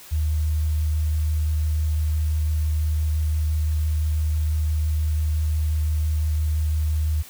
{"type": "tone with vibrato", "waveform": "sine", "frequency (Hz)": 77.1, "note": "D#2", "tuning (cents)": -15, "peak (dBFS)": -19, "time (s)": [0.11, 7.23], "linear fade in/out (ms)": 20, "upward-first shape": "square", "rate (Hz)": 5.9, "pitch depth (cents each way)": 8, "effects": ["white hiss -44 dBFS RMS until 7.29 s"]}